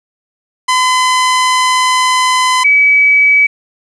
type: tone pair in turn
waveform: sawtooth / sine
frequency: 1017 / 2283 Hz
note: C6 / D7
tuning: -50 / -50 cents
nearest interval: octave + major second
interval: 1400 cents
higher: second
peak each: -5 dBFS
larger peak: neither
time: 0.68-2.64 / 2.64-3.47 s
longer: first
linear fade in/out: 10 ms
effects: resampled to 22050 Hz + 7-bit